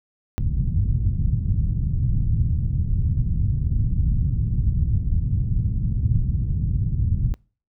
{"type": "low-pass noise", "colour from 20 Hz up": "white", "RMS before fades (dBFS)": -21, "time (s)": [0.38, 7.34], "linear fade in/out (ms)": 0, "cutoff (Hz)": 130, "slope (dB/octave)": 24, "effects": ["noise-tail reverb RT60 0.4 s tail -26 dB re dry"]}